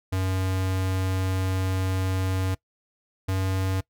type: tone pair in turn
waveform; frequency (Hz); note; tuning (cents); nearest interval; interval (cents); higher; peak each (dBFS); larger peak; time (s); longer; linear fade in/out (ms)
square; 94.1 / 94.81; F#2 / F#2; +30 / +43; unison; 13; second; -24; neither; 0.12-2.55 / 3.28-3.81; first; 10
effects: noise-tail reverb RT60 0.1 s tail -22 dB re dry